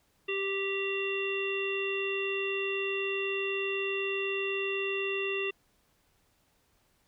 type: harmonic tone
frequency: 392 Hz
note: G4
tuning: in tune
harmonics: 1 / 3 / 5 / 7 / 9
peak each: -32 / -43 / -40 / -33 / -44 dBFS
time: 0.28-5.51 s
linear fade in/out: 10 ms
effects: pink hiss -70 dBFS RMS until 7.07 s